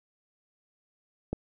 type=click; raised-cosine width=2 ms; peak=-17 dBFS; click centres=1.33 s; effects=none